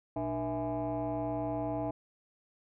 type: tone with frequency modulation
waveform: sine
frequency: 476.7 Hz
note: A#4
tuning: 39 cents sharp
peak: -30 dBFS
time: 0.16-1.91 s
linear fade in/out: 5 ms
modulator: 178 Hz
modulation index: 2
effects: tanh soft clip ceiling -27 dBFS